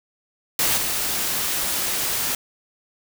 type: noise with level steps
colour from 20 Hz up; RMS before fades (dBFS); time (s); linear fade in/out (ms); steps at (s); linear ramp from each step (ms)
white; -20 / -24; 0.59-2.35; 2; 0.76; 20
effects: none